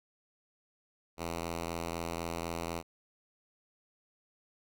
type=tone; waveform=5% pulse; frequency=84 Hz; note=E2; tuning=33 cents sharp; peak=-24 dBFS; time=1.17-2.83 s; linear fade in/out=50 ms; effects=none